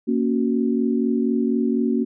sine chord, F# major, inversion first, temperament equal, 233.1 / 277.2 / 370 Hz, A#3 / C#4 / F#4, 0 / 0 / 0 cents, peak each -20 / -23 / -25 dBFS, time 0.07-2.05 s, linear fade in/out 20 ms, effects none

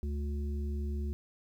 harmonic tone, 72.1 Hz, D2, 31 cents flat, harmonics 1 / 3 / 5, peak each -32 / -42 / -46 dBFS, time 0.03-1.13 s, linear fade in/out 0 ms, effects 11-bit

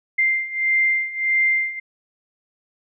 sine beating tone pair, 2093 / 2094.6 Hz, C7 / C7, 0 / +1 cents, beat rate 1.6 Hz, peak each -22 / -19 dBFS, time 0.18-1.8 s, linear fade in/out 10 ms, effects none

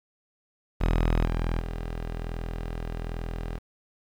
sawtooth tone with level steps, 41.2 Hz, E1, in tune, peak -17 / -21 / -27 dBFS, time 0.8-3.59 s, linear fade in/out 20 ms, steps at 1.25 / 1.6 s, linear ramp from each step 2 ms, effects low-pass 3000 Hz 12 dB/octave + 8-bit

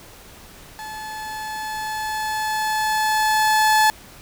30% pulse tone with level ramp, 864 Hz, A5, 32 cents flat, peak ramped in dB -29 to -10 dBFS, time 0.79-3.9 s, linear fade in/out 0 ms, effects pink hiss -44 dBFS RMS until 4.21 s

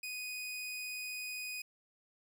sawtooth tone, 2489 Hz, D#7, in tune, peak -36 dBFS, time 0.03-1.62 s, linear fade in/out 5 ms, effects none

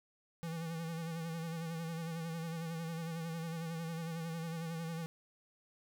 square tone with vibrato, 164.81 Hz, E3, in tune, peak -39 dBFS, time 0.43-5.06 s, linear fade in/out 0 ms, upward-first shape sine, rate 11 Hz, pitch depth 46 cents each way, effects none

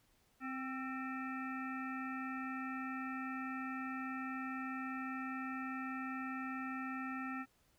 harmonic tone with a mistuned harmonic, 261.4 Hz, C4, 1 cent flat, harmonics 1 / 3 / 5 / 7 / 9 / 10, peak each -42 / -50 / -45 / -48 / -54 / -55 dBFS, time 0.4-7.46 s, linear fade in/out 50 ms, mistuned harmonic 5, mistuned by +40 cents, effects pink hiss -73 dBFS RMS until 7.78 s

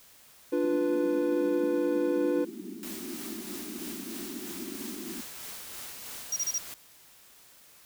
triangle chord, B diminished, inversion first, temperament equal, 293.7 / 349.2 / 493.9 Hz, D4 / F4 / B4, 0 / 0 / 0 cents, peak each -27 dBFS, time 0.52-2.45 s, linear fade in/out 10 ms
white band-pass noise, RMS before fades -41 dBFS, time 0.64-5.21 s, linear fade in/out 2 ms, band 190 to 380 Hz, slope 96 dB/octave
white noise with tremolo, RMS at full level -41 dBFS, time 2.83-6.74 s, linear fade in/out 0 ms, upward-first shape sine, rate 3.1 Hz, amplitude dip 30%
square tone bursts, 5720 Hz, F8, 41 cents sharp, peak -27 dBFS, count 4, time 6.32-6.583 s, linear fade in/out 5 ms, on 44 ms, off 29 ms
effects white hiss -56 dBFS RMS until 7.85 s

